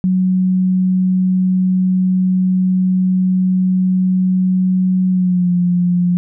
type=tone with pitch glide; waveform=sine; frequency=185.2 to 177.14 Hz; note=F#3 to F3; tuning=+2 to +25 cents; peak=-11 dBFS; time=0.04-6.17 s; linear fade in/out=0 ms; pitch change=-77 cents; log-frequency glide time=5.1-5.51 s; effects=none